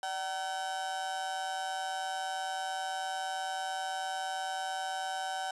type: tone with amplitude modulation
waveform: 35% pulse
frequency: 761 Hz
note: F#5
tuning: 48 cents sharp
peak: -29 dBFS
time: 0.03-5.51 s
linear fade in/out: 2 ms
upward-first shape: sine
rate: 169 Hz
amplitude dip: 65%
effects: resampled to 24000 Hz